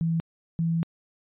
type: tone pair in turn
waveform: sine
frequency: 164.81 / 165.69 Hz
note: E3 / E3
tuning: 0 / +9 cents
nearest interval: unison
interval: 9 cents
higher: second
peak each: -22 dBFS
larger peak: neither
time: 0.01-0.2 / 0.59-0.83 s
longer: second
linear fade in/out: 0 ms
effects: resampled to 8000 Hz